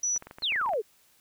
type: tone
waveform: sine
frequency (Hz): 5910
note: F#8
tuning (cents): -3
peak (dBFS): -25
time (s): 0.03-0.18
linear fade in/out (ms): 5
type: clicks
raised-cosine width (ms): 0.5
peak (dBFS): -28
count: 12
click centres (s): 0.162 / 0.224 / 0.27 / 0.311 / 0.385 / 0.422 / 0.522 / 0.56 / 0.614 / 0.661 / 0.691 / 0.735
type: exponential sweep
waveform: sine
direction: down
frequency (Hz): 4435 to 385.9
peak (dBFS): -25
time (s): 0.42-0.82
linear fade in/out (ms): 20
effects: white hiss -63 dBFS RMS until 1.2 s